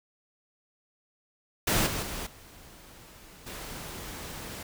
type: noise with level steps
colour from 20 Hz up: pink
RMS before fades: -25 / -32 / -36 / -51 / -40 dBFS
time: 1.67-4.63 s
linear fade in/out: 5 ms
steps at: 1.86 / 2.02 / 2.26 / 3.46 s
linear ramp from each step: 10 ms
effects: none